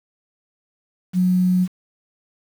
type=tone; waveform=sine; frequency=182.4 Hz; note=F#3; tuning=24 cents flat; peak=-14 dBFS; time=1.13-1.68 s; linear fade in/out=50 ms; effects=7-bit